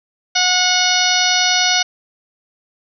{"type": "harmonic tone", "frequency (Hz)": 730, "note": "F#5", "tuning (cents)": -24, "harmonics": [1, 2, 3, 4, 5, 6, 7, 8], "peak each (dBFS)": [-21, -21, -21, -21, -21, -21, -21, -21], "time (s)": [0.35, 1.83], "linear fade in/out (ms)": 10, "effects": []}